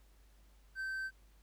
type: tone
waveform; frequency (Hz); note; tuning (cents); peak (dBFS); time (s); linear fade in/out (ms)
triangle; 1550; G6; -20; -35; 0.75-1.11; 50
effects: added 50 Hz sine -61 dBFS peak until 1.42 s + pink hiss -71 dBFS RMS until 1.42 s